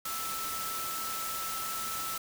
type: tone in noise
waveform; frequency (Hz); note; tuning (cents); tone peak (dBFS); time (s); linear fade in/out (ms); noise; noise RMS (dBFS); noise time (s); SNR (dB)
sine; 1318.5; E6; 0; -37; 0.05-2.18; 5; white; -37; 0.05-2.18; -3
effects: none